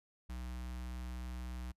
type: tone with notch filter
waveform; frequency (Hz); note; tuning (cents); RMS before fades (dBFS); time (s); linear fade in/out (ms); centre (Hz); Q
square; 61.74; B1; 0; -43; 0.29-1.72; 10; 480; 1.4
effects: noise-tail reverb RT60 0.1 s tail -26 dB re dry + resampled to 32000 Hz